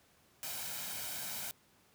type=noise with comb filter; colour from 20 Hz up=white; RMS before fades=-41 dBFS; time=0.43-1.51 s; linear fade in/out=0 ms; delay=1.3 ms; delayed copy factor=+0.55; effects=pink hiss -67 dBFS RMS until 1.94 s + high-pass 80 Hz 12 dB/octave